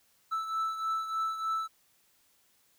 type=beating tone pair; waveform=triangle; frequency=1316 / 1319.3 Hz; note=E6 / E6; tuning=-3 / +1 cents; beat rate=3.3 Hz; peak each=-29 / -36 dBFS; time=0.31-1.68 s; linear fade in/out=20 ms; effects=white hiss -68 dBFS RMS until 2.78 s